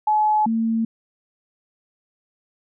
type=tone pair in turn; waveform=sine; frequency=853 / 225.9 Hz; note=G#5 / A3; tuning=+46 / +46 cents; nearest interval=octave + major seventh; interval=2300 cents; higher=first; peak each=-15 / -18 dBFS; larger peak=first; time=0.07-0.46 / 0.46-0.85 s; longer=neither; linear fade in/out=5 ms; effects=none